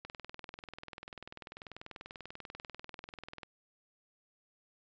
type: click train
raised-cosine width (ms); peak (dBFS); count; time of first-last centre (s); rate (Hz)
0.3; -29; 70; 0.05-3.432; 20.4
effects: resampled to 16000 Hz

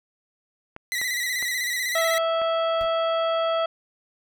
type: clicks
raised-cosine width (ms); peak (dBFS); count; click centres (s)
0.5; -22; 4; 0.764 / 1.015 / 1.426 / 2.417
type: tone with vibrato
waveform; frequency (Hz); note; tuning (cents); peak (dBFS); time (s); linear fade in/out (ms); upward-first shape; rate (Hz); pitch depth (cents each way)
sawtooth; 1975.5; B6; 0; -21; 0.92-2.18; 0; square; 16; 47
type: harmonic tone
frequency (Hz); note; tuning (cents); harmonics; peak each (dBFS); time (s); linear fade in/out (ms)
657; E5; -6; 1 / 2 / 3 / 4 / 5 / 7; -22 / -27 / -40 / -42 / -34 / -48; 1.95-3.66; 5
type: noise with exponential decay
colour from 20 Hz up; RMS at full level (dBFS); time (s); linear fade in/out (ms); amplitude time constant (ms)
brown; -31; 2.81-2.92; 0; 22
effects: none

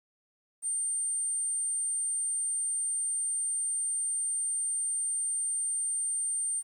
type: tone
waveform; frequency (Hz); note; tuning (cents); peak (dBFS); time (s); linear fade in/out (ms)
sine; 8870; C#9; 0; -26; 0.62-6.63; 50
effects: tanh soft clip ceiling -27 dBFS + 10-bit

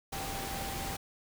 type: tone in noise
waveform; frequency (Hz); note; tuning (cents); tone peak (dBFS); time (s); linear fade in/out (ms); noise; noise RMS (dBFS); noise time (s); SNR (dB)
sine; 784; G5; 0; -41; 0.12-0.97; 10; pink; -38; 0.12-0.97; -6
effects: none

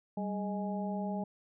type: harmonic tone with a mistuned harmonic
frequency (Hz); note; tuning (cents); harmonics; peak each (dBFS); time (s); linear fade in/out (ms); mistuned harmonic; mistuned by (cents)
208; G#3; +3; 1 / 2 / 3 / 4; -34 / -44 / -41 / -41; 0.17-1.24; 5; 1; -110
effects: none

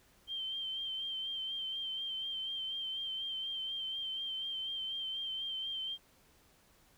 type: tone with vibrato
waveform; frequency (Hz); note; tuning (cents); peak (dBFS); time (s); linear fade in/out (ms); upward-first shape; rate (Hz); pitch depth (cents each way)
sine; 3136; G7; 0; -36; 0.27-5.98; 50; sine; 4.1; 32
effects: pink hiss -66 dBFS RMS until 6.97 s

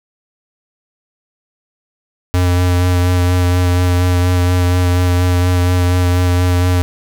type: tone with vibrato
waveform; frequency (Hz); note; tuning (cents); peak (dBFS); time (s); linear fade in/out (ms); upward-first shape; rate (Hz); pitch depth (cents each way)
square; 89.5; F2; +43; -11; 2.34-6.82; 0; sine; 4.2; 17
effects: none

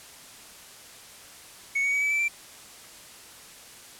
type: tone with pitch steps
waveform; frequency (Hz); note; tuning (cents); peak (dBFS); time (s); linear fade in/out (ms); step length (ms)
triangle; 2217 / 2243 / 2269 / 2295 / 2322 / 2349; C#7 / C#7 / C#7 / D7 / D7 / D7; 0 / +20 / +40 / -40 / -20 / 0; -21; 1.75-2.284; 10; 89
effects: white hiss -47 dBFS RMS until 3.99 s + low-pass 11000 Hz 12 dB/octave

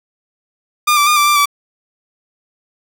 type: tone with pitch steps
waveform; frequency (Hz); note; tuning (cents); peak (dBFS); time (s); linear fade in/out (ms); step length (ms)
sawtooth; 1208 / 1166 / 1213 / 1170 / 1183 / 1153; D6 / D6 / D#6 / D6 / D6 / D6; +48 / -13 / -44 / -7 / +12 / -32; -6; 0.87-1.458; 10; 98
effects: 7-bit

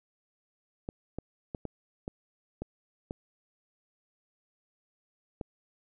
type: clicks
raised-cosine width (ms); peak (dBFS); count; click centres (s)
2; -22; 8; 0.889 / 1.186 / 1.548 / 1.653 / 2.079 / 2.62 / 3.109 / 5.412
effects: none

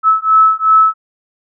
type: beating tone pair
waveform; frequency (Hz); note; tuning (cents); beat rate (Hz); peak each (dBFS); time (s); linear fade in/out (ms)
sine; 1300 / 1302.7; E6 / E6; -24 / -21; 2.7; -10; 0.03-0.94; 50
effects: none

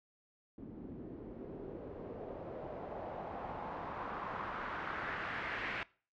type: noise with low-pass filter sweep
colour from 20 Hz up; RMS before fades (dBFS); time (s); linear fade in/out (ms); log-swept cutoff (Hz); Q
white; -43; 0.58-5.83; 0; 260 to 2100; 2.1
effects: noise-tail reverb RT60 0.4 s tail -22 dB re dry + low-pass 4000 Hz 12 dB/octave

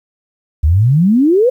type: exponential sweep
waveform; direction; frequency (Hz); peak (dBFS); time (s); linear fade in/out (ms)
sine; up; 70.2 to 528; -7; 0.63-1.5; 10
effects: 8-bit

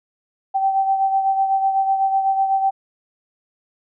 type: beating tone pair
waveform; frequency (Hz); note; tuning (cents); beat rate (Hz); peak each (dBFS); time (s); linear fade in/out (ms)
sine; 775 / 783; G5 / G5; -20 / -2; 8; -16 / -25; 0.54-2.71; 20
effects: none

